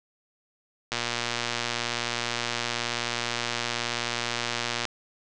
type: click train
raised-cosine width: 0.2 ms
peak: -10 dBFS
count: 469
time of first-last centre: 0.92-4.853 s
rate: 119 Hz
effects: resampled to 24000 Hz + 8-bit